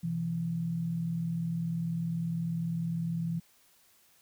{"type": "tone pair together", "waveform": "sine", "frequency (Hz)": [127.7, 167.74], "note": ["C3", "E3"], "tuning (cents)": [-42, 30], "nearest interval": "perfect fourth", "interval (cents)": 472, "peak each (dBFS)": [-38, -30], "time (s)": [0.03, 3.4], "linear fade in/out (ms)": 10, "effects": ["white hiss -64 dBFS RMS until 4.21 s"]}